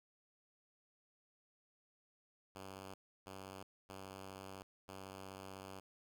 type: tone bursts at uneven times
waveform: 5% pulse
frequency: 96 Hz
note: G2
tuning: 36 cents flat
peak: -38 dBFS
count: 4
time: 2.55-2.94 / 3.26-3.63 / 3.89-4.63 / 4.88-5.8 s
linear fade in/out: 5 ms
effects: none